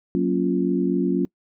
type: chord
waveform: sine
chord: Gb major seventh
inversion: none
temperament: equal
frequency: 185 / 233.1 / 277.2 / 349.2 Hz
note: Gb3 / Bb3 / Db4 / F4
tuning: 0 / 0 / 0 / 0 cents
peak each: -23 / -27 / -23 / -24 dBFS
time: 0.15-1.25 s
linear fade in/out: 0 ms
effects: noise-tail reverb RT60 0.1 s tail -24 dB re dry